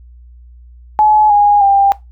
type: tone with pitch steps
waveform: sine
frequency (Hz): 852 / 822.5 / 794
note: G#5 / G#5 / G5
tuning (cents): +44 / -17 / +22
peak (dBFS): -6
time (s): 0.99-1.92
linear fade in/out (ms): 0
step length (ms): 310
effects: noise-tail reverb RT60 0.2 s tail -19 dB re dry + added 60 Hz sine -36 dBFS peak until 2.11 s